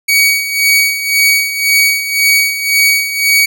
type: tone with tremolo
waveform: sawtooth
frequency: 2255 Hz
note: C#7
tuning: 29 cents sharp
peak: -3 dBFS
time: 0.08-3.46 s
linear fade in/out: 10 ms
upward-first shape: sine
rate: 1.9 Hz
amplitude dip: 70%
effects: none